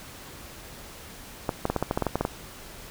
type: clicks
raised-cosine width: 1 ms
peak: -10 dBFS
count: 12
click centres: 1.492 / 1.654 / 1.7 / 1.763 / 1.826 / 1.911 / 1.975 / 2.023 / 2.067 / 2.156 / 2.21 / 2.251 s
effects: pink hiss -44 dBFS RMS until 2.9 s